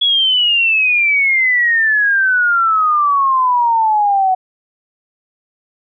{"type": "exponential sweep", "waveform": "sine", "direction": "down", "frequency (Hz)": [3385, 740], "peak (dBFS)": -10, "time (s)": [0.01, 4.35], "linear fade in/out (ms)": 10, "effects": []}